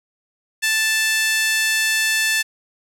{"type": "tone with high-pass filter", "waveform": "5% pulse", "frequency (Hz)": 880, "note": "A5", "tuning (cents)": 0, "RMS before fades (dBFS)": -19, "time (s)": [0.62, 2.43], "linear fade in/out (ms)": 20, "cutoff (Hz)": 2000, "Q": 8.4, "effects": []}